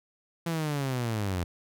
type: linear sweep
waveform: sawtooth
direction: down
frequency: 170 to 84.1 Hz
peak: -24 dBFS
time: 0.46-1.44 s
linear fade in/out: 5 ms
effects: none